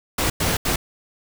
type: noise bursts at uneven times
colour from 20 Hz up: pink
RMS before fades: -21 dBFS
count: 3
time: 0.18-0.3 / 0.4-0.57 / 0.65-0.76 s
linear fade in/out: 5 ms
effects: none